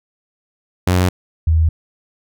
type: tone pair in turn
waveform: sawtooth / sine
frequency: 90.8 / 80.31 Hz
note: F#2 / E2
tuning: -32 / -45 cents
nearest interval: major second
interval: 213 cents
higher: first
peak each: -8 / -10 dBFS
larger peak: first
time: 0.87-1.09 / 1.47-1.69 s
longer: neither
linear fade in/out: 5 ms
effects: none